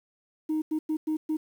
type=tone bursts at uneven times; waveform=sine; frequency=311.1 Hz; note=D#4; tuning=in tune; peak=-23 dBFS; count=5; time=0.49-0.62 / 0.71-0.79 / 0.89-0.97 / 1.07-1.17 / 1.29-1.37 s; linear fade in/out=10 ms; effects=tanh soft clip ceiling -22 dBFS + 9-bit